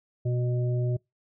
harmonic tone, 123 Hz, B2, 7 cents flat, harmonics 1 / 3 / 5, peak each -24 / -34 / -38 dBFS, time 0.25-0.97 s, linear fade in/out 10 ms, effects noise-tail reverb RT60 0.2 s tail -26 dB re dry

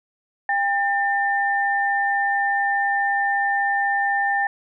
sine tone pair together, 800 / 1795.9 Hz, G5 / A6, +35 / +35 cents, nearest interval octave + major second, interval 1400 cents, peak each -21 dBFS, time 0.49-4.47 s, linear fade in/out 2 ms, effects none

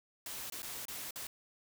white noise with dropouts, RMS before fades -43 dBFS, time 0.26-1.27 s, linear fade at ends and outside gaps 2 ms, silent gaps 0.5-0.522 / 0.621-0.629 / 0.854-0.882 / 1.108-1.158 s, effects none

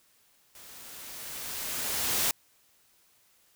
white noise with level ramp, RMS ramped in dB -50 to -26 dBFS, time 0.55-2.31 s, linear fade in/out 2 ms, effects white hiss -65 dBFS RMS until 3.55 s

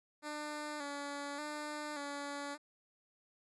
10% pulse tone with vibrato, 292.1 Hz, D4, 9 cents flat, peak -32 dBFS, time 0.22-2.58 s, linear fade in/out 50 ms, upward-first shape square, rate 0.86 Hz, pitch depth 42 cents each way, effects resampled to 24000 Hz

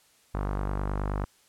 sawtooth tone with low-pass filter, 49.51 Hz, G1, 18 cents sharp, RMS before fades -30 dBFS, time 0.34-1.25 s, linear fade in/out 10 ms, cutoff 1200 Hz, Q 1.9, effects white hiss -62 dBFS RMS until 1.48 s + low-pass 11000 Hz 12 dB/octave

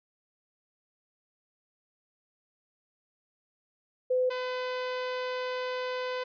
sine / sawtooth tone pair in turn, 507 / 505.1 Hz, B4 / B4, +45 / +39 cents, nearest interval unison, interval 6 cents, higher first, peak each -23 / -27 dBFS, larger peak first, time 4.1-4.3 / 4.3-6.24 s, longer second, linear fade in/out 10 ms, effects resampled to 11025 Hz

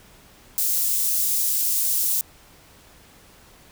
white high-pass noise, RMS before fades -22 dBFS, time 0.58-2.21 s, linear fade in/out 0 ms, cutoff 7400 Hz, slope 12 dB/octave, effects pink hiss -51 dBFS RMS until 3.71 s

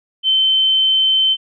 sine tone, 3084 Hz, G7, 29 cents flat, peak -11 dBFS, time 0.23-1.37 s, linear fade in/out 50 ms, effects none

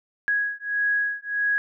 sine beating tone pair, 1660 / 1661.6 Hz, G#6 / G#6, -1 / 0 cents, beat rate 1.6 Hz, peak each -25 dBFS, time 0.28-1.58 s, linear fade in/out 0 ms, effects none

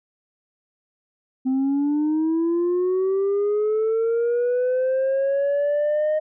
sine linear sweep, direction up, 257.5 to 620 Hz, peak -16 dBFS, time 1.45-6.2 s, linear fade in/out 20 ms, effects tanh soft clip ceiling -17 dBFS

